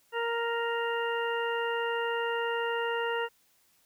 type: harmonic tone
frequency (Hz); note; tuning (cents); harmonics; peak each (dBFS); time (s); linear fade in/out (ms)
466.2; A#4; 0; 1 / 2 / 3 / 4 / 6; -31 / -34 / -36 / -37 / -39; 0.12-3.29; 50
effects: white hiss -67 dBFS RMS until 3.85 s